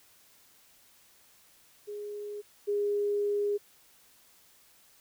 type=tone pair in turn; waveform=sine; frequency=414.4 / 409.9 Hz; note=G#4 / G#4; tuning=-4 / -23 cents; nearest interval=unison; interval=19 cents; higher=first; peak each=-36 / -26 dBFS; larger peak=second; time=1.87-2.42 / 2.67-3.58 s; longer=second; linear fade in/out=20 ms; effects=white hiss -61 dBFS RMS until 5 s